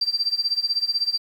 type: tone with tremolo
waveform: sine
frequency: 4699 Hz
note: D8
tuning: in tune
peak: -17 dBFS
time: 0.01-1.18 s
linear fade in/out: 5 ms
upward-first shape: sine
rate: 16 Hz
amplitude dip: 90%
effects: 8-bit